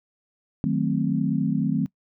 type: chord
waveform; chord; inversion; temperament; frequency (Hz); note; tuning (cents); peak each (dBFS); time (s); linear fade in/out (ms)
sine; D# diminished seventh; none; equal; 155.56 / 185 / 220 / 261.6; D#3 / F#3 / A3 / C4; 0 / 0 / 0 / 0; -26; 0.64-1.86; 0
effects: noise-tail reverb RT60 0.1 s tail -22 dB re dry